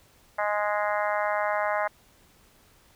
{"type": "harmonic tone", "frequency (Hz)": 208, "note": "G#3", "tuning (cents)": 3, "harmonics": [3, 4, 5, 6, 7, 8, 9, 10], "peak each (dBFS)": [-28, -30, -32, -34, -35, -36, -37, -38], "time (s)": [0.38, 1.88], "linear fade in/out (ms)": 10, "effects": ["pink hiss -59 dBFS RMS until 2.95 s"]}